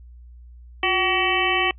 harmonic tone with a mistuned harmonic, 379.1 Hz, F#4, 42 cents sharp, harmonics 1 / 2 / 3 / 5 / 6 / 7 / 8, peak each -26 / -26 / -26 / -26 / -26 / -26 / -26 dBFS, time 0.83-1.71 s, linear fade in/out 2 ms, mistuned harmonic 1, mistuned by -97 cents, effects noise-tail reverb RT60 0.1 s tail -26 dB re dry + added 60 Hz sine -41 dBFS peak until 1.78 s

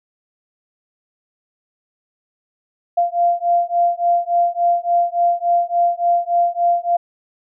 sine beating tone pair, 692 / 695.5 Hz, F5 / F5, -16 / -7 cents, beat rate 3.5 Hz, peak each -17 dBFS, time 2.97-6.97 s, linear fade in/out 10 ms, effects none

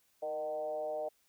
sine tone with frequency modulation, 613 Hz, D#5, 26 cents flat, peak -34 dBFS, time 0.22-1.09 s, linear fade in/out 10 ms, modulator 147 Hz, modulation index 0.84, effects white hiss -72 dBFS RMS until 1.28 s

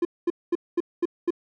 triangle tone bursts, 346.1 Hz, F4, 16 cents flat, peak -17 dBFS, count 6, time 0.02-1.306 s, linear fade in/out 5 ms, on 31 ms, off 220 ms, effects none

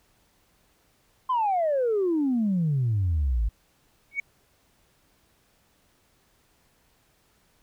sine exponential sweep, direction down, 1053 to 50.2 Hz, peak -20 dBFS, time 1.29-3.49 s, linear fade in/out 10 ms
sine tone with exponential growth, 2235 Hz, C#7, 14 cents sharp, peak -20 dBFS, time 4.11-4.2 s, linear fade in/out 5 ms, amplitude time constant 18 ms
effects tanh soft clip ceiling -18 dBFS + pink hiss -65 dBFS RMS until 7.62 s

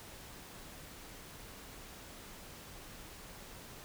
silence, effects pink hiss -51 dBFS RMS until 3.84 s

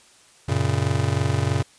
square chord, F# major, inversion none, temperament just, 92.5 / 115.62 / 138.75 Hz, F#2 / A#2 / C#3, 0 / -14 / +2 cents, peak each -25 dBFS, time 0.48-1.63 s, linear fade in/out 10 ms, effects white hiss -53 dBFS RMS until 1.78 s + resampled to 22050 Hz

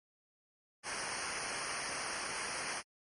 pink noise with comb filter, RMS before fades -39 dBFS, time 0.83-2.83 s, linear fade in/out 50 ms, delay 0.27 ms, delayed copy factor -0.95, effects MP3 48 kbps

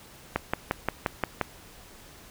click train, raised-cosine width 0.5 ms, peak -9 dBFS, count 7, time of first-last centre 0.36-1.413 s, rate 5.7 Hz, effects pink hiss -50 dBFS RMS until 2.3 s

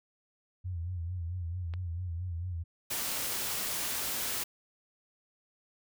sine tone with vibrato, 87.31 Hz, F2, in tune, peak -33 dBFS, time 0.64-2.64 s, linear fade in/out 20 ms, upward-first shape sine, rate 4.5 Hz, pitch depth 92 cents each way
click, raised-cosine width 0.3 ms, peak -30 dBFS, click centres 1.738 s
white noise, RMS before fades -34 dBFS, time 2.9-4.44 s, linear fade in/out 10 ms
effects none

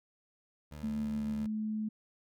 20% pulse tone, 75.1 Hz, D2, 39 cents sharp, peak -39 dBFS, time 0.71-1.47 s, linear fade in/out 10 ms
sine tone with pitch glide, 219.7 to 215.7 Hz, A3 to A3, -2 to -34 cents, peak -32 dBFS, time 0.83-1.89 s, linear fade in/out 10 ms, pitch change -32 cents, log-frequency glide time 1.01-1.49 s
effects none

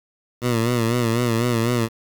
15% pulse tone with vibrato, 117.9 Hz, A#2, 20 cents sharp, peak -12 dBFS, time 0.41-1.89 s, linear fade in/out 50 ms, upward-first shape sine, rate 4 Hz, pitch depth 80 cents each way, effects 7-bit

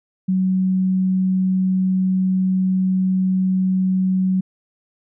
sine tone, 187.1 Hz, F#3, 20 cents sharp, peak -15 dBFS, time 0.28-4.41 s, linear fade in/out 10 ms, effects none

